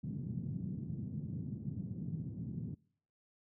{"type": "band-pass noise", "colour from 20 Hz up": "white", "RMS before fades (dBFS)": -41, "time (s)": [0.03, 2.75], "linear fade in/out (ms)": 10, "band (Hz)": [110, 190], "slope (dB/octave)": 24, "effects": ["noise-tail reverb RT60 0.6 s tail -25 dB re dry"]}